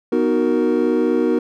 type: chord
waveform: triangle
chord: B major seventh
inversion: none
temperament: equal with one note detuned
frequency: 246.9 / 311.1 / 372.4 / 466.2 Hz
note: B3 / D#4 / F#4 / A#4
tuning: 0 / 0 / +11 / 0 cents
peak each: -18 dBFS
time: 0.12-1.39 s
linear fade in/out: 5 ms
effects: tanh soft clip ceiling -4 dBFS